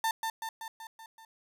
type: tone with echo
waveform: 35% pulse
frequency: 896 Hz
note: A5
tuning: 31 cents sharp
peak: -25 dBFS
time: 0.04-0.11 s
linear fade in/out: 2 ms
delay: 190 ms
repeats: 6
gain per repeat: -4 dB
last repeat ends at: 1.25 s
effects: none